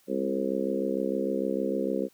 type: harmonic tone with a mistuned harmonic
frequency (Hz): 66.6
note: C2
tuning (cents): +31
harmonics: 3 / 4 / 5 / 6 / 7 / 8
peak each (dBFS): -33 / -33 / -33 / -33 / -33 / -33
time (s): 0.07-2.09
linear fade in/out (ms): 50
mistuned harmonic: 3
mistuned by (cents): +18
effects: white hiss -63 dBFS RMS until 2.13 s